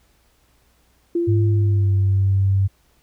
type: tone with exponential decay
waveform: sine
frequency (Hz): 342.5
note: F4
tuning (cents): -34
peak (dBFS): -16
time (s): 1.15-2.63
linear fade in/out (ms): 5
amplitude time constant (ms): 320
type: tone with pitch glide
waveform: sine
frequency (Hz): 104.2 to 97.22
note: G#2 to G2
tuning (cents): +6 to -14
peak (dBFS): -14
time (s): 1.27-2.68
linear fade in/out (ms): 20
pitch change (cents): -120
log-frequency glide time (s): 1.45-1.93
effects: added 60 Hz sine -61 dBFS peak until 3.02 s + pink hiss -61 dBFS RMS until 3.02 s